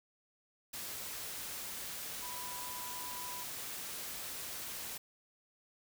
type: tone in noise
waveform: sine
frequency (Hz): 987.8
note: B5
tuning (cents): 0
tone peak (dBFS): -46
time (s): 2.22-3.44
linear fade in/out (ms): 10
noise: white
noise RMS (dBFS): -43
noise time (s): 0.73-4.98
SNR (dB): -6
effects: none